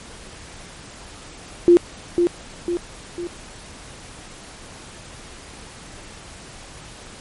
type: tone with echo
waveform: sine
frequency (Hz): 347.7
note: F4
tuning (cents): -8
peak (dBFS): -7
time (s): 1.68-1.77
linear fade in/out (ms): 0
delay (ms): 500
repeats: 3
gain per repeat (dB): -6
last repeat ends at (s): 3.27
effects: pink hiss -40 dBFS RMS until 7.2 s + MP3 48 kbps